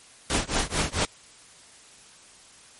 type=noise with tremolo; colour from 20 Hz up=pink; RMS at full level=-22 dBFS; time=0.3-1.05 s; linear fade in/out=0 ms; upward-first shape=triangle; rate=4.5 Hz; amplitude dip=100%; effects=white hiss -51 dBFS RMS until 2.79 s + MP3 48 kbps